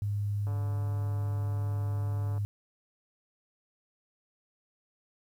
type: tone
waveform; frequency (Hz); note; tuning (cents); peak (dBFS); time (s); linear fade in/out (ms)
sine; 102.4; G#2; -24; -28; 0.02-2.45; 0
type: click train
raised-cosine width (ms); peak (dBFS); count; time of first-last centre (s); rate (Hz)
1; -33; 276; 0.47-2.38; 144
effects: 10-bit